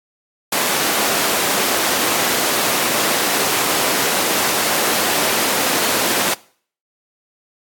pink high-pass noise, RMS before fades -18 dBFS, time 0.52-6.34 s, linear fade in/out 5 ms, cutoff 330 Hz, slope 12 dB/octave, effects noise-tail reverb RT60 0.5 s tail -22 dB re dry + AAC 64 kbps

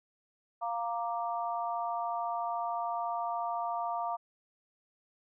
sine chord, Bb major, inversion second, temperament equal, 698.5 / 932.3 / 1174.7 Hz, F5 / Bb5 / D6, 0 / 0 / 0 cents, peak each -34 / -36 / -38 dBFS, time 0.61-4.17 s, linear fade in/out 20 ms, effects none

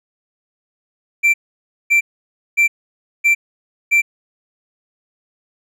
triangle tone bursts, 2349 Hz, D7, in tune, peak -8 dBFS, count 5, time 1.23-4.02 s, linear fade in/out 20 ms, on 110 ms, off 560 ms, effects none

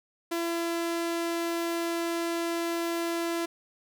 sawtooth tone, 337.4 Hz, E4, 40 cents sharp, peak -24 dBFS, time 0.31-3.46 s, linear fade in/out 10 ms, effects none

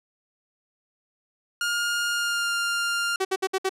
sawtooth tone with pitch glide, 1417 to 1399.1 Hz, F6 to F6, +25 to +3 cents, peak -20 dBFS, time 1.61-3.16 s, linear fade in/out 2 ms, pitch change -22 cents, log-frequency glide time 2.1-2.52 s
sawtooth tone bursts, 380.6 Hz, F#4, 49 cents sharp, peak -18 dBFS, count 5, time 3.2-3.694 s, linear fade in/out 10 ms, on 50 ms, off 61 ms
effects low-pass 11000 Hz 12 dB/octave

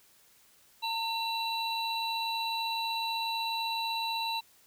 triangle tone cluster, 911 / 2717 / 3956 Hz, A#5 / F7 / B7, -40 / -48 / +2 cents, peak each -31 / -37 / -33 dBFS, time 0.82-4.41 s, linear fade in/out 20 ms, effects white hiss -62 dBFS RMS until 4.66 s

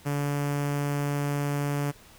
sawtooth tone with notch filter, 143.7 Hz, D3, 37 cents flat, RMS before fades -28 dBFS, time 0.05-1.92 s, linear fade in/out 20 ms, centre 3900 Hz, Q 1.5, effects pink hiss -53 dBFS RMS until 2.18 s

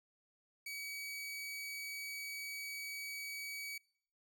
sawtooth tone, 2271 Hz, C#7, 41 cents sharp, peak -39 dBFS, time 0.66-3.78 s, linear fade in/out 5 ms, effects noise-tail reverb RT60 0.6 s tail -24 dB re dry

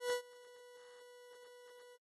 40% pulse tone with ADSR envelope, 490.8 Hz, B4, 11 cents flat, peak -31 dBFS, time 0-1.98 s, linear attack 120 ms, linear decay 97 ms, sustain -24 dB, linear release 42 ms, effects AAC 32 kbps

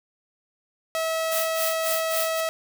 sawtooth tone, 647 Hz, E5, 32 cents flat, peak -20 dBFS, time 0.95-2.49 s, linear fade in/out 0 ms
blue noise with tremolo, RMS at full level -27 dBFS, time 1.31-2.41 s, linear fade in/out 10 ms, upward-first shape sine, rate 3.7 Hz, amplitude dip 100%
effects none

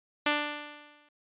5% pulse tone with exponential decay, 295.2 Hz, D4, 9 cents sharp, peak -11 dBFS, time 0.26-1.09 s, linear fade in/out 5 ms, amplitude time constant 180 ms, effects resampled to 8000 Hz

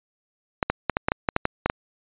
clicks, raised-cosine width 0.5 ms, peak -5 dBFS, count 11, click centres 0.628 / 0.7 / 0.897 / 0.969 / 1.085 / 1.119 / 1.288 / 1.364 / 1.454 / 1.66 / 1.699 s, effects resampled to 8000 Hz

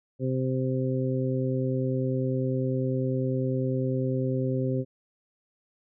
harmonic tone, 130 Hz, C3, 11 cents flat, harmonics 1 / 2 / 3 / 4, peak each -27 / -30 / -32 / -33 dBFS, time 0.19-4.85 s, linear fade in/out 50 ms, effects none

